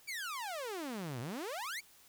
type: exponential two-way sweep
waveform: sawtooth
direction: down then up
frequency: 2387 to 113 to 2387 Hz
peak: -35 dBFS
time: 0.07-1.81 s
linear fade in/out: 20 ms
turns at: 1.2 s
effects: white hiss -62 dBFS RMS until 2.08 s